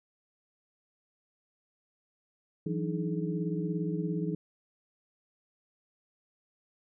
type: tone cluster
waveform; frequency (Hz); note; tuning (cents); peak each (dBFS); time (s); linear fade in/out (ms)
sine; 166.5 / 183.7 / 293.4 / 314.3 / 424.6; E3 / F#3 / D4 / D#4 / G#4; +18 / -12 / -2 / +18 / +38; -32 / -37 / -40 / -37 / -38; 2.66-4.35; 5
effects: none